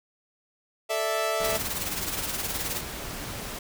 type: chord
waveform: sawtooth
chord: A suspended fourth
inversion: none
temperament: equal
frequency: 440 / 587.3 / 659.3 Hz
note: A4 / D5 / E5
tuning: 0 / 0 / 0 cents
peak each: -28 / -29 / -23 dBFS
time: 0.89-1.58 s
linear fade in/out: 20 ms
type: noise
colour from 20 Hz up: pink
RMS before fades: -36 dBFS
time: 1.4-3.59 s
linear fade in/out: 5 ms
type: noise with tremolo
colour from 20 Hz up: white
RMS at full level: -29 dBFS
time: 1.44-2.81 s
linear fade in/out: 5 ms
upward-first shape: triangle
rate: 19 Hz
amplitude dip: 75%
effects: none